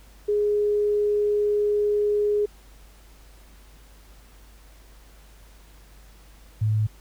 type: tone pair in turn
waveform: sine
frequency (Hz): 415.3 / 107.74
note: G#4 / A2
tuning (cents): 0 / -36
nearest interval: octave + major seventh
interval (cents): 2336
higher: first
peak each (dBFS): -19 / -19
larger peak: neither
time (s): 0.28-2.46 / 6.61-6.87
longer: first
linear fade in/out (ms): 10
effects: added 50 Hz sine -48 dBFS peak until 7 s + pink hiss -55 dBFS RMS until 7 s